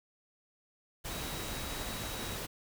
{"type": "tone in noise", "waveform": "sine", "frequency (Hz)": 3846, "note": "B7", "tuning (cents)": -47, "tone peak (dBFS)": -48, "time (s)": [1.09, 2.37], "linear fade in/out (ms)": 20, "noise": "pink", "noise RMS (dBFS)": -39, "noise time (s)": [1.04, 2.47], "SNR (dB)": -12, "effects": []}